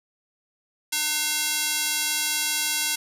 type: tone with high-pass filter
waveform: square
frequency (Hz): 302.1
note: D4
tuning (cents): +49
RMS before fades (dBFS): -25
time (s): 0.92-2.96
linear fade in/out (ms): 10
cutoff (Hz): 3100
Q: 0.53
effects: resampled to 32000 Hz + 7-bit